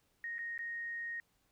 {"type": "tone with dropouts", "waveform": "sine", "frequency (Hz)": 1864.7, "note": "A#6", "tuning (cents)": 0, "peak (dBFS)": -38, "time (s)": [0.24, 1.2], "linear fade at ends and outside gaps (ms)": 1, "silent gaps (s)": [[0.383, 0.39], [0.579, 0.591]], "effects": ["pink hiss -75 dBFS RMS until 1.51 s"]}